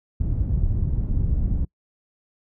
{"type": "low-pass noise", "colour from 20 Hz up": "pink", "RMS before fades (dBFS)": -22, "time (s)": [0.2, 1.65], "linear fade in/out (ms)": 5, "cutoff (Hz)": 120, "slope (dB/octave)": 12, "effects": ["noise-tail reverb RT60 0.1 s tail -25 dB re dry"]}